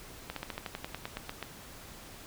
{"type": "slowing click train", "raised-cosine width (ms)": 0.3, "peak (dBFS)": -20, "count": 13, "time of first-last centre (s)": [0.3, 1.427], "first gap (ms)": 63, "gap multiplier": 1.07, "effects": ["pink hiss -49 dBFS RMS until 2.26 s"]}